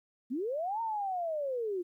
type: linear two-way sweep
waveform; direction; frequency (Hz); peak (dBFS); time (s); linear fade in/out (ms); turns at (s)
sine; up then down; 223.5 to 927 to 339.9; -31; 0.3-1.83; 20; 0.81
effects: 12-bit